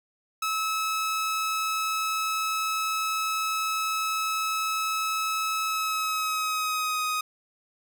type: tone with pitch glide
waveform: sawtooth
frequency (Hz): 1296 to 1252.6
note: E6 to D#6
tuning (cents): -30 to +11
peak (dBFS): -22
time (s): 0.42-7.21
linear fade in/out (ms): 5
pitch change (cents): -59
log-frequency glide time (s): 5.65-7.03
effects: none